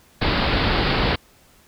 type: low-pass noise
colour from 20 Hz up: pink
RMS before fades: -20 dBFS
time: 0.21-1.16 s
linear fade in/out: 10 ms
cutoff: 4800 Hz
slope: 96 dB/octave
effects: pink hiss -54 dBFS RMS until 1.67 s